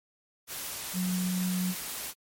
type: tone in noise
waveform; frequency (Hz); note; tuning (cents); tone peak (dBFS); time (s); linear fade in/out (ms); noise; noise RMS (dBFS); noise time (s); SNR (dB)
sine; 182.6; F#3; -23; -27; 0.93-1.75; 50; white; -37; 0.47-2.14; +7
effects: MP3 64 kbps